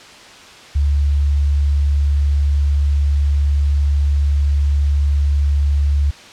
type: tone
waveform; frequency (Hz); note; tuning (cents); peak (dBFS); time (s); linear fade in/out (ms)
sine; 71.6; D2; -43; -12; 0.75-6.11; 10
effects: white hiss -39 dBFS RMS until 6.32 s + low-pass 5000 Hz 12 dB/octave